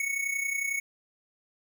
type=tone with amplitude modulation; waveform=square; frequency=2217 Hz; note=C#7; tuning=in tune; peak=-26 dBFS; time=0-0.8 s; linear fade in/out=2 ms; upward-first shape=sine; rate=31 Hz; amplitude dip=65%; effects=none